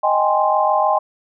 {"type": "chord", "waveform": "sine", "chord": "Ab major seventh", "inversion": "second", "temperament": "equal", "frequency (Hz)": [622.3, 784, 830.6, 1046.5], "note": ["Eb5", "G5", "Ab5", "C6"], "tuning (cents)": [0, 0, 0, 0], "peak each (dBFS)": -19, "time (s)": [0.03, 0.99], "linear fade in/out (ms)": 10, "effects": []}